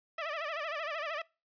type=tone with vibrato; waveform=15% pulse; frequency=622.3 Hz; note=D#5; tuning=in tune; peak=-28 dBFS; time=0.18-1.22 s; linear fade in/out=5 ms; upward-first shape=sine; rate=13 Hz; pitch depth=130 cents each way; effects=noise-tail reverb RT60 0.3 s tail -24 dB re dry + resampled to 11025 Hz